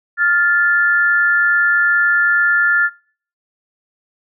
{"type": "tone pair together", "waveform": "sine", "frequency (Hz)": [1403, 1745.3], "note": ["F6", "A6"], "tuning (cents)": [8, -15], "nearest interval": "major third", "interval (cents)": 377, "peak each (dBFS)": -14, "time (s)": [0.17, 2.9], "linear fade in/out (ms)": 50, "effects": ["noise-tail reverb RT60 0.5 s tail -23 dB re dry"]}